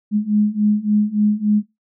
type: beating tone pair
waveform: sine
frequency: 207.8 / 211.3 Hz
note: G#3 / G#3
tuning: +1 / +30 cents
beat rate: 3.5 Hz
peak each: -18 / -16 dBFS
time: 0.11-1.63 s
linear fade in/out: 50 ms
effects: noise-tail reverb RT60 0.2 s tail -21 dB re dry